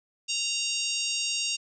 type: harmonic tone with a mistuned harmonic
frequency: 929 Hz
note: A#5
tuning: 6 cents flat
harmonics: 3 / 4 / 5 / 6 / 7 / 8 / 9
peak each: -31 / -36 / -34 / -35 / -34 / -40 / -39 dBFS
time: 0.28-1.57 s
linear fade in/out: 20 ms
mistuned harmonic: 7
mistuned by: +41 cents
effects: none